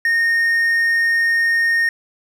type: tone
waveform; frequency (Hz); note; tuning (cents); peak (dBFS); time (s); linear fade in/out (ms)
triangle; 1844; A#6; -19; -12; 0.05-1.89; 2
effects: none